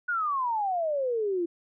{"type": "exponential sweep", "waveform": "sine", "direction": "down", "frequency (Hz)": [1480, 332.6], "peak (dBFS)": -25, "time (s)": [0.08, 1.46], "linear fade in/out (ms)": 10, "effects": []}